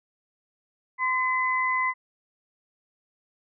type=tone pair together; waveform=sine; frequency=1031.5 / 2024 Hz; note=C6 / B6; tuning=-25 / +42 cents; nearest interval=octave; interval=1167 cents; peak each=-25 dBFS; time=0.98-1.94 s; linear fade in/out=50 ms; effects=none